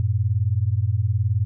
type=beating tone pair; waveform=sine; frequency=94 / 113 Hz; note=F#2 / A2; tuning=+28 / +47 cents; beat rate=19 Hz; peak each=-21 dBFS; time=0-1.45 s; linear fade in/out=0 ms; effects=none